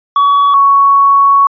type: tone pair in turn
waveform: triangle / sine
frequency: 1130 / 1113.8 Hz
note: C#6 / C#6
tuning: +33 / +8 cents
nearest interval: unison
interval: 25 cents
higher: first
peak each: -4 dBFS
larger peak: neither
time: 0.16-0.54 / 0.54-1.47 s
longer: second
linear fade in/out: 2 ms
effects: resampled to 11025 Hz